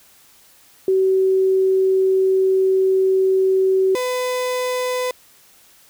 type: tone pair in turn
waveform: sine / 35% pulse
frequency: 380 / 502.5 Hz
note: F#4 / B4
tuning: +46 / +30 cents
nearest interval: perfect fourth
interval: 484 cents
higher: second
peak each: -13 / -18 dBFS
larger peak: first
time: 0.88-3.95 / 3.95-5.11 s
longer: first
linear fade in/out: 2 ms
effects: white hiss -51 dBFS RMS until 5.89 s